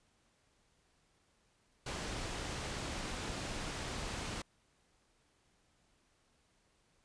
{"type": "low-pass noise", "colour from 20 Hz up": "pink", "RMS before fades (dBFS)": -41, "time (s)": [1.86, 4.42], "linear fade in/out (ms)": 5, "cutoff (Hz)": 8100, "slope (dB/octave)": 12, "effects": ["pink hiss -73 dBFS RMS until 7.04 s", "resampled to 22050 Hz"]}